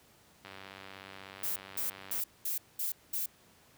click train, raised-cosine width 0.3 ms, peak -30 dBFS, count 170, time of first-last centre 0.45-2.199 s, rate 96.6 Hz
violet noise bursts, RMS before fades -34 dBFS, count 6, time 1.43-3.26 s, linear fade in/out 5 ms, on 130 ms, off 210 ms
effects pink hiss -62 dBFS RMS until 3.77 s + high-pass 80 Hz 12 dB/octave

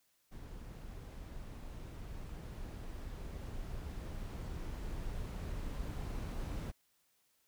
brown noise with level ramp, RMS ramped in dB -48 to -39 dBFS, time 0.31-6.72 s, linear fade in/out 20 ms, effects white hiss -75 dBFS RMS until 7.47 s

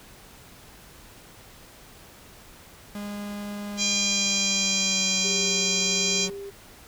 45% pulse tone with pitch glide, 205.1 to 185.92 Hz, G#3 to F#3, -21 to +9 cents, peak -32 dBFS, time 2.95-6.3 s, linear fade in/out 2 ms, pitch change -170 cents, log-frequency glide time 3.7-5.51 s
harmonic tone, 803 Hz, G5, 41 cents sharp, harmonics 3 / 4 / 5 / 6 / 7 / 8 / 9, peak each -30 / -30 / -30 / -30 / -30 / -30 / -30 dBFS, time 3.77-6.29 s, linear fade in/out 50 ms
sine tone with tremolo, 398.1 Hz, G4, 27 cents sharp, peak -32 dBFS, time 5.23-6.51 s, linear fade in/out 20 ms, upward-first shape triangle, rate 1.3 Hz, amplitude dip 35%
effects pink hiss -49 dBFS RMS until 6.87 s

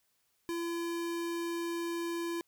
square tone, 339.2 Hz, E4, 50 cents sharp, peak -34 dBFS, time 0.49-2.41 s, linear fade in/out 0 ms, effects white hiss -75 dBFS RMS until 2.47 s

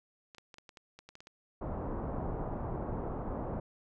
clicks, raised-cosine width 0.2 ms, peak -33 dBFS, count 11, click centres 0.348 / 0.383 / 0.542 / 0.584 / 0.692 / 0.772 / 0.99 / 1.09 / 1.154 / 1.205 / 1.271 s
pink low-pass noise, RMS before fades -37 dBFS, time 1.61-3.6 s, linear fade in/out 5 ms, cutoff 1000 Hz, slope 24 dB/octave
effects none

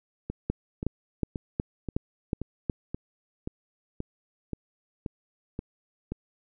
two click trains, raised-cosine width 3 ms, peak -19 / -13 dBFS, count 12 / 7, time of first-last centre 0.3-6.12 / 0.5-2.698 s, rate 1.89 / 2.73 Hz, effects none

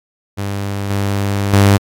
sawtooth tone with level steps, 99.8 Hz, G2, 32 cents sharp, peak -15 / -11 / -3 dBFS, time 0.37-1.78 s, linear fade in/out 20 ms, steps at 0.9 / 1.53 s, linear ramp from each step 2 ms, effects AAC 64 kbps

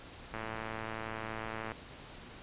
click train, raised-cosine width 0.5 ms, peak -24 dBFS, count 154, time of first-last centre 0.34-1.718 s, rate 111 Hz, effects pink hiss -50 dBFS RMS until 2.42 s + resampled to 8000 Hz

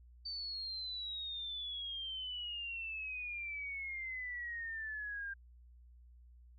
sine exponential sweep, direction down, 4591 to 1589 Hz, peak -39 dBFS, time 0.25-5.34 s, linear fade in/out 10 ms, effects added 60 Hz sine -56 dBFS peak until 6.58 s + MP3 64 kbps

